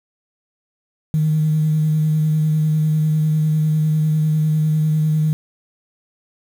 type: tone with vibrato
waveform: sine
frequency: 154.8 Hz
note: D#3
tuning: 9 cents flat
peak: -13 dBFS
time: 1.14-5.33 s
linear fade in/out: 0 ms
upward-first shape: sine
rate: 10 Hz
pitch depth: 19 cents each way
effects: tanh soft clip ceiling -9 dBFS + 7-bit